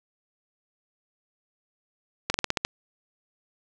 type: slowing click train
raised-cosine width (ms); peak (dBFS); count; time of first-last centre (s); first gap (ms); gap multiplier
0.2; -6; 7; 2.3-2.65; 42; 1.13
effects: none